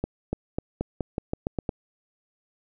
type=accelerating click train; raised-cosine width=2 ms; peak=-13 dBFS; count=10; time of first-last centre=0.04-1.692 s; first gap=290 ms; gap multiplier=0.88; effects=none